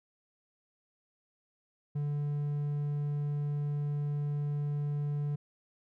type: tone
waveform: triangle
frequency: 145.9 Hz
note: D3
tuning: 11 cents flat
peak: -28 dBFS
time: 1.95-5.36 s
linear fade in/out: 10 ms
effects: none